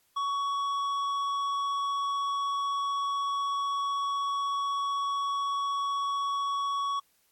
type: tone with tanh clipping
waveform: triangle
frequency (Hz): 1121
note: C#6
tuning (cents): +19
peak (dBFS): -29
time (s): 0.16-7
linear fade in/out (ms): 10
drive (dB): 13
effects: white hiss -69 dBFS RMS until 7.31 s + AAC 64 kbps